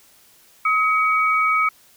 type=tone pair together; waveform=sine; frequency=1270.7 / 2257 Hz; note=D#6 / C#7; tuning=+36 / +31 cents; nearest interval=minor seventh; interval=995 cents; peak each=-17 / -20 dBFS; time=0.65-1.69 s; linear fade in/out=5 ms; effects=white hiss -53 dBFS RMS until 1.96 s